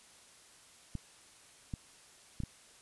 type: clicks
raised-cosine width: 5 ms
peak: -25 dBFS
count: 4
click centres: 0.953 / 1.738 / 2.403 / 2.436 s
effects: white hiss -59 dBFS RMS until 2.81 s + resampled to 24000 Hz